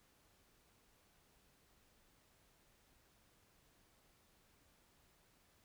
silence, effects pink hiss -72 dBFS RMS until 5.64 s

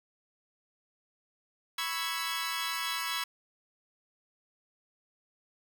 15% pulse chord, C# minor seventh, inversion third, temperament equal, 987.8 / 1108.7 / 1318.5 / 1661.2 Hz, B5 / C#6 / E6 / G#6, 0 / 0 / 0 / 0 cents, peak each -31 dBFS, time 1.78-3.24 s, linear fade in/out 5 ms, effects none

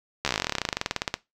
slowing click train, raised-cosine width 0.2 ms, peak -7 dBFS, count 29, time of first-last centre 0.25-1.141 s, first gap 13 ms, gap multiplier 1.06, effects noise-tail reverb RT60 0.2 s tail -19 dB re dry

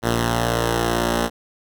5% pulse tone pair together, 58.03 / 116.4 Hz, A#1 / A#2, -7 / -2 cents, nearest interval octave, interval 1205 cents, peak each -10 dBFS, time 0.02-1.3 s, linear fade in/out 50 ms, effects none

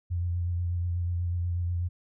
sine tone with vibrato, 87.31 Hz, F2, in tune, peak -26 dBFS, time 0.1-1.89 s, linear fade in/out 20 ms, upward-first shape triangle, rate 8.2 Hz, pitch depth 33 cents each way, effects none

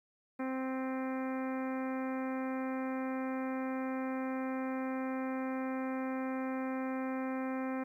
harmonic tone with a mistuned harmonic, 261.6 Hz, C4, in tune, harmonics 1 / 2 / 3 / 4 / 5 / 6 / 7 / 8 / 9, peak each -35 / -41 / -45 / -47 / -49 / -51 / -52 / -53 / -54 dBFS, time 0.39-7.84 s, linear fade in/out 10 ms, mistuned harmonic 9, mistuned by +28 cents, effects 12-bit

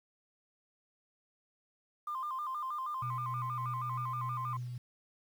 sine tone with vibrato, 1121 Hz, C#6, 19 cents sharp, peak -34 dBFS, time 2.07-4.57 s, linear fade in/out 5 ms, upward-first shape square, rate 6.3 Hz, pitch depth 120 cents each way
sine tone with tremolo, 123 Hz, B2, 7 cents flat, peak -35 dBFS, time 3.02-4.78 s, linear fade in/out 5 ms, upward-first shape sine, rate 3.4 Hz, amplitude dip 30%
effects tanh soft clip ceiling -29 dBFS + 10-bit

